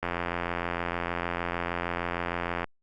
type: click train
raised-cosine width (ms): 0.5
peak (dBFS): -14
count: 227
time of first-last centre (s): 0.03-2.643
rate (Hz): 86.5
effects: Opus 48 kbps